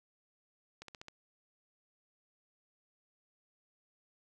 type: slowing click train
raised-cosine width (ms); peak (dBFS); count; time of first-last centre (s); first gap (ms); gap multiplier
0.2; -30; 5; 0.82-1.084; 63; 1.03
effects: none

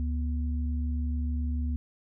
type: tone pair together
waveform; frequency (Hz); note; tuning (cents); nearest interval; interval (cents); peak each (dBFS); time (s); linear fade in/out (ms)
sine; 72.13 / 243.4; D2 / B3; -31 / -25; octave + major sixth; 2106; -27 / -36; 0-1.76; 0
effects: none

